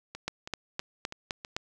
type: two click trains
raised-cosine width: 0.2 ms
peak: -22 / -14 dBFS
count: 5 / 6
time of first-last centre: 0.15-1.449 / 0.28-1.565 s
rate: 3.08 / 3.89 Hz
effects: none